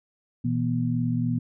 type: tone cluster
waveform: sine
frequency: 120.9 / 164.4 / 242.3 Hz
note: B2 / E3 / B3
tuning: -36 / -4 / -33 cents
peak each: -26 / -29 / -26 dBFS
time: 0.44-1.39 s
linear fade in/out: 10 ms
effects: none